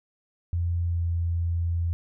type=tone with pitch glide; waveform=sine; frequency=86 to 84.96 Hz; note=F2 to F2; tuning=-26 to -47 cents; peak=-23 dBFS; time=0.53-1.93 s; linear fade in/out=0 ms; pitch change=-21 cents; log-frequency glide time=0.87-1.02 s; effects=none